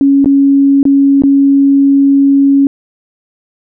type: tone with dropouts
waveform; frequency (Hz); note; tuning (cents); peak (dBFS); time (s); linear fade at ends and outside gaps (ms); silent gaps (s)
sine; 277.2; C#4; 0; -4; 0.01-2.67; 1; 0.245-0.258 / 0.83-0.853 / 1.221-1.236
effects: none